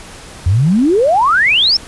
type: exponential sweep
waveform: sine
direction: up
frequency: 82.41 to 5520 Hz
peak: -8 dBFS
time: 0.46-1.77 s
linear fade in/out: 5 ms
effects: pink hiss -34 dBFS RMS until 1.87 s + resampled to 24000 Hz